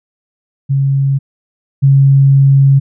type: tone pair in turn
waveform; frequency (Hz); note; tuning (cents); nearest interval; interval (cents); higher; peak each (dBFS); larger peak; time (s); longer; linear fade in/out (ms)
sine; 137.3 / 137.3; C#3 / C#3; -16 / -16; unison; 0; neither; -9 / -4; second; 0.69-1.19 / 1.82-2.8; second; 20
effects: none